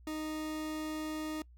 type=tone; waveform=40% pulse; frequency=310 Hz; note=D#4; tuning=6 cents flat; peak=-35 dBFS; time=0.07-1.42 s; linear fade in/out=2 ms; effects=noise-tail reverb RT60 0.1 s tail -24 dB re dry + added 60 Hz sine -54 dBFS peak until 1.57 s